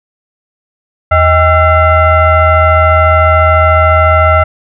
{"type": "tone with frequency modulation", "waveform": "sine", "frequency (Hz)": 630, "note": "D#5", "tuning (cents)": 21, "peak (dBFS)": -4, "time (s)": [1.11, 4.44], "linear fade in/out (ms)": 10, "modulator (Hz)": 713, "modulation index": 1.5, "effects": []}